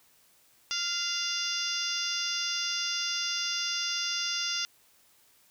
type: harmonic tone with a mistuned harmonic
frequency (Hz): 698.5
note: F5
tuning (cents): 0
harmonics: 2 / 3 / 4 / 5 / 6 / 7 / 8 / 9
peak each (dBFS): -38 / -42 / -36 / -36 / -44 / -34 / -36 / -40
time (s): 0.71-4.65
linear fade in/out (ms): 0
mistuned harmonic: 3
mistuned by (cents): -36
effects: white hiss -63 dBFS RMS until 5.5 s